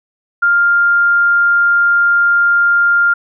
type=tone; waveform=sine; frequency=1400 Hz; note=F6; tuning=4 cents sharp; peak=-8 dBFS; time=0.42-3.14 s; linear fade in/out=10 ms; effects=none